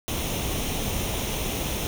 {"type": "noise with comb filter", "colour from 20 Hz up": "pink", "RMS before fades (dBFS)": -28, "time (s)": [0.08, 1.87], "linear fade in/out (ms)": 0, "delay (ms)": 0.32, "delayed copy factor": 0.55, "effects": []}